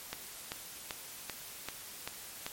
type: click train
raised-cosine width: 0.2 ms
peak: -19 dBFS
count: 7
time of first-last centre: 0.13-2.465 s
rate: 2.57 Hz
effects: white hiss -47 dBFS RMS until 2.52 s + MP3 64 kbps